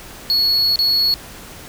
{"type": "tone with dropouts", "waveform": "triangle", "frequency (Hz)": 4366, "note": "C#8", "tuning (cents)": -27, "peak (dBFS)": -12, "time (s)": [0.3, 1.14], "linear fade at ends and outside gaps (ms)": 0, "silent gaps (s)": [0.758, 0.79], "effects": ["pink hiss -37 dBFS RMS until 1.68 s"]}